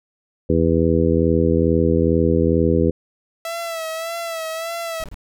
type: harmonic tone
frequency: 82.3 Hz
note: E2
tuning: 2 cents flat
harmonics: 1 / 2 / 3 / 4 / 5 / 6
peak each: -21 / -21 / -21 / -21 / -21 / -21 dBFS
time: 0.49-2.91 s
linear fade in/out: 10 ms
type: tone with vibrato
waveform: sawtooth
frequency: 659.3 Hz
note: E5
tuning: in tune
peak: -21 dBFS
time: 3.45-5.04 s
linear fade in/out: 2 ms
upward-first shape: sine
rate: 1.7 Hz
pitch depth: 48 cents each way
type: noise bursts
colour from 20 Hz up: brown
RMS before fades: -33 dBFS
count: 3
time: 5-5.143 s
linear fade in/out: 0 ms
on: 29 ms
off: 28 ms
effects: none